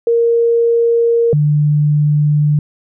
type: tone pair in turn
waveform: sine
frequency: 466.2 / 148.59 Hz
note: A#4 / D3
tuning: 0 / +21 cents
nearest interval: octave + minor sixth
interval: 1979 cents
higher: first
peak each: -9 / -9 dBFS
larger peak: neither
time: 0.07-1.33 / 1.33-2.59 s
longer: neither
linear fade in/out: 2 ms
effects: none